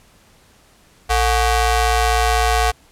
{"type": "ring-modulated tone", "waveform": "sawtooth", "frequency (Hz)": 392, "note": "G4", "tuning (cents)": 0, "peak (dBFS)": -7, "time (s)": [1.09, 2.72], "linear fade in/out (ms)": 20, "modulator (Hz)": 334, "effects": ["pink hiss -52 dBFS RMS until 2.91 s", "low-pass 12000 Hz 12 dB/octave"]}